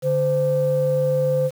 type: tone pair together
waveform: sine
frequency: 145.55 / 516 Hz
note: D3 / C5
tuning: -15 / -24 cents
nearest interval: octave + minor seventh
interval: 2191 cents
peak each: -22 / -17 dBFS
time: 0.02-1.51 s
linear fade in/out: 50 ms
effects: tanh soft clip ceiling -11 dBFS + 7-bit